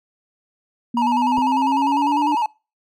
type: linear sweep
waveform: sine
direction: up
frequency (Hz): 236.8 to 299.2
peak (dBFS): -20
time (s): 0.94-2.35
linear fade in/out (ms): 5
type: tone with vibrato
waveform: triangle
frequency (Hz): 908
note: A#5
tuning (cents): -46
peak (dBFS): -15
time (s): 0.97-2.46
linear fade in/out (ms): 2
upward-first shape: square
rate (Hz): 10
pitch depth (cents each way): 86
type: clicks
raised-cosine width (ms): 2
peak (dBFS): -21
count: 2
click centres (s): 1.378 / 1.387
effects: noise-tail reverb RT60 0.3 s tail -24 dB re dry